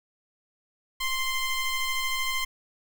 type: ring-modulated tone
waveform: 25% pulse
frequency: 1046.5 Hz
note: C6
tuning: in tune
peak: -19 dBFS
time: 1-2.45 s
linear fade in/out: 10 ms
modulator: 1040 Hz
effects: none